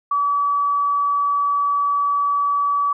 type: tone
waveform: sine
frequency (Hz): 1145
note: D6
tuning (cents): -44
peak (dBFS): -16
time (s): 0.11-2.93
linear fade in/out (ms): 5
effects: none